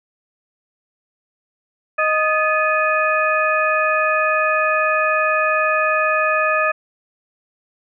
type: harmonic tone with a mistuned harmonic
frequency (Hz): 622.3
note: D#5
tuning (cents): 0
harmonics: 1 / 2 / 3 / 4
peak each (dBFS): -20 / -19 / -21 / -22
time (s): 1.98-6.72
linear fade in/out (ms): 10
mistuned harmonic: 3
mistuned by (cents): -140
effects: none